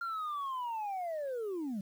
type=linear sweep; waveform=sine; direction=down; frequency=1396.9 to 185 Hz; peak=-32 dBFS; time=0.01-1.81 s; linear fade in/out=5 ms; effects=tanh soft clip ceiling -33 dBFS + 10-bit